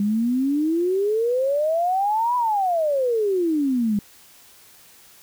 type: exponential two-way sweep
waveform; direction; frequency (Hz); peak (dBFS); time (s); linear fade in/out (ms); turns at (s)
sine; up then down; 199.1 to 999 to 199.1; -18; 0-3.99; 2; 2.36
effects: white hiss -50 dBFS RMS until 5.22 s